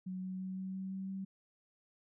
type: tone with pitch steps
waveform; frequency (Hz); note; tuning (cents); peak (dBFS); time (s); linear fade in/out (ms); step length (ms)
sine; 185.4 / 186.58 / 187.77 / 188.97 / 190.17 / 191.38 / 192.6; F#3 / F#3 / F#3 / F#3 / F#3 / G3 / G3; +4 / +15 / +26 / +37 / +48 / -41 / -30; -38; 0.06-1.25; 10; 170
effects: none